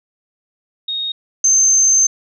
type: tone pair in turn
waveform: sine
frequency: 3729 / 6271 Hz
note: A#7 / G8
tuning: 0 / 0 cents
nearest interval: major sixth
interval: 900 cents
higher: second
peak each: -19 / -9 dBFS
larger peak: second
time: 0.88-1.12 / 1.44-2.07 s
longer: second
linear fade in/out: 5 ms
effects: none